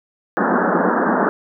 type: band-pass noise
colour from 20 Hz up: pink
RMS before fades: -17 dBFS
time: 0.37-1.29 s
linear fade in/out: 0 ms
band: 180 to 1700 Hz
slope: 96 dB/octave
effects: none